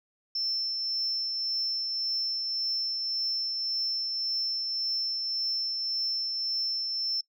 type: tone with tremolo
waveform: sine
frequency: 5340 Hz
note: E8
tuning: 22 cents sharp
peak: -25 dBFS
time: 0.35-7.21 s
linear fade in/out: 5 ms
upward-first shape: triangle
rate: 1.8 Hz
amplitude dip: 35%
effects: noise-tail reverb RT60 0.1 s tail -26 dB re dry + tanh soft clip ceiling -22 dBFS